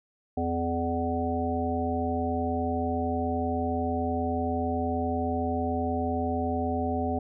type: harmonic tone with a mistuned harmonic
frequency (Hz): 84.7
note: E2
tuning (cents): +48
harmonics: 1 / 3 / 5 / 7 / 9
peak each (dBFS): -32 / -30 / -34 / -35 / -31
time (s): 0.37-7.19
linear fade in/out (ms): 5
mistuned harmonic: 9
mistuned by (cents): -31
effects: none